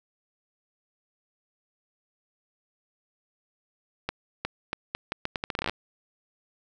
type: accelerating click train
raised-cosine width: 0.3 ms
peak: -12 dBFS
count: 17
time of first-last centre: 4.09-5.696 s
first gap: 360 ms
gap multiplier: 0.78
effects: none

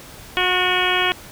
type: harmonic tone with a mistuned harmonic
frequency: 364 Hz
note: F#4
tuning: 28 cents flat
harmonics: 1 / 2 / 3 / 4 / 5 / 6 / 7 / 8 / 9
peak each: -25 / -25 / -25 / -25 / -25 / -25 / -25 / -25 / -25 dBFS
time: 0.37-1.12 s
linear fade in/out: 0 ms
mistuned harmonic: 6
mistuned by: +48 cents
effects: pink hiss -40 dBFS RMS until 1.31 s

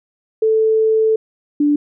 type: tone pair in turn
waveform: sine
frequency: 440 / 292.8 Hz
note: A4 / D4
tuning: 0 / -5 cents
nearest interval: perfect fifth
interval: 705 cents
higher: first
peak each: -11 dBFS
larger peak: neither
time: 0.42-1.16 / 1.6-1.76 s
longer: first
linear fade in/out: 5 ms
effects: none

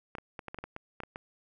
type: clicks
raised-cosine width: 0.5 ms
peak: -24 dBFS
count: 11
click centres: 0.152 / 0.184 / 0.392 / 0.483 / 0.545 / 0.587 / 0.64 / 0.764 / 1.003 / 1.035 / 1.159 s
effects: none

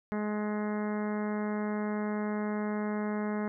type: harmonic tone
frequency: 210.3 Hz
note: G#3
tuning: 22 cents sharp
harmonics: 1 / 2 / 3 / 4 / 5 / 6 / 7 / 8 / 9 / 10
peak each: -31 / -37 / -41 / -43 / -45 / -47 / -48 / -49 / -50 / -51 dBFS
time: 0.12-3.48 s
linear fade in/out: 0 ms
effects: none

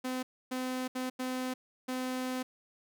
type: tone bursts at uneven times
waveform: sawtooth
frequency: 255.8 Hz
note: C4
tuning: 39 cents flat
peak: -29 dBFS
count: 5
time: 0.04-0.23 / 0.51-0.88 / 0.95-1.1 / 1.19-1.54 / 1.88-2.43 s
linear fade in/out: 10 ms
effects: none

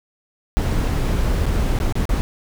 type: noise with dropouts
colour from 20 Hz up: brown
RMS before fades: -19 dBFS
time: 0.57-2.21 s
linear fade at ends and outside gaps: 0 ms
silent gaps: 1.456-1.463 / 1.788-1.801 / 1.925-1.954 / 2.054-2.092 s
effects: none

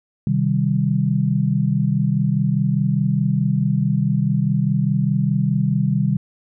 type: chord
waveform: sine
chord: C minor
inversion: none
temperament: equal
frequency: 130.81 / 155.56 / 196 Hz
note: C3 / Eb3 / G3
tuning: 0 / 0 / 0 cents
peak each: -20 dBFS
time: 0.27-6.17 s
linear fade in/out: 2 ms
effects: none

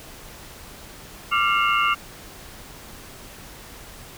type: tone cluster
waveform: sine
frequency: 1178 / 1381 / 2153 / 2733 / 2848 Hz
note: D6 / F6 / C7 / F7 / F7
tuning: +5 / -20 / +49 / -38 / +33 cents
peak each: -21 / -23 / -27 / -26 / -27 dBFS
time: 1.31-1.95 s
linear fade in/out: 20 ms
effects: pink hiss -42 dBFS RMS until 4.17 s

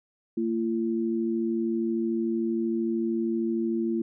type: tone pair together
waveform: sine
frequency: 227 / 340.1 Hz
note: A#3 / F4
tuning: -46 / -46 cents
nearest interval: perfect fifth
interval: 700 cents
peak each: -27 dBFS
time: 0.37-4.02 s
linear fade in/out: 5 ms
effects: none

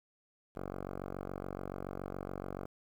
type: tone with low-pass filter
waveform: 5% pulse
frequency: 47.06 Hz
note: F#1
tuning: 30 cents sharp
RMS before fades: -42 dBFS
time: 0.55-2.67 s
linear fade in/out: 20 ms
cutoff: 1000 Hz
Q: 2.2
effects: 10-bit

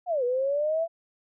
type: linear two-way sweep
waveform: sine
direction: down then up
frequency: 746 to 480.2 to 675 Hz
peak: -23 dBFS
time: 0.06-0.88 s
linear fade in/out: 50 ms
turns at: 0.24 s
effects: none

